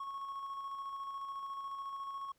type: tone with tremolo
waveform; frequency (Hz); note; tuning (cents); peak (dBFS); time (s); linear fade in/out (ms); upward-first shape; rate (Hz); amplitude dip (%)
triangle; 1100; C#6; -14; -36; 0-2.32; 5; square; 14; 35
effects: tanh soft clip ceiling -32 dBFS + pink hiss -75 dBFS RMS until 2.38 s